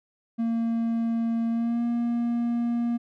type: tone with pitch glide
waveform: triangle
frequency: 229.7 to 236.4 Hz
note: A#3 to A#3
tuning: -25 to +24 cents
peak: -21 dBFS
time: 0.38-2.98 s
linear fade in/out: 20 ms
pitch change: +49 cents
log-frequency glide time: 1.5-1.83 s
effects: none